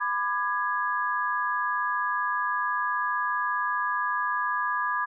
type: chord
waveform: sine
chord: G# diminished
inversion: first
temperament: just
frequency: 996.7 / 1196.1 / 1661.2 Hz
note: B5 / D6 / G#6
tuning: +16 / +31 / 0 cents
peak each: -29 dBFS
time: 0-5.06 s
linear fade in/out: 20 ms
effects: none

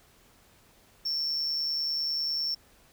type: tone with amplitude modulation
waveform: triangle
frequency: 5430 Hz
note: F8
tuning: 50 cents flat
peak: -24 dBFS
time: 1.05-2.55 s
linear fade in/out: 10 ms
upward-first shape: sine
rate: 150 Hz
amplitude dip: 50%
effects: pink hiss -60 dBFS RMS until 2.92 s

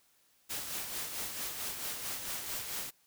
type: noise with tremolo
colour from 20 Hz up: white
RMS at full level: -37 dBFS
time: 0.49-2.91 s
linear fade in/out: 20 ms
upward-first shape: sine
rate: 4.5 Hz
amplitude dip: 45%
effects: white hiss -69 dBFS RMS until 3.06 s

